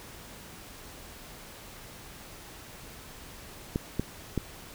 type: clicks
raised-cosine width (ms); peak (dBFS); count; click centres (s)
3; -14; 3; 3.759 / 3.996 / 4.377
effects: pink hiss -47 dBFS RMS until 4.74 s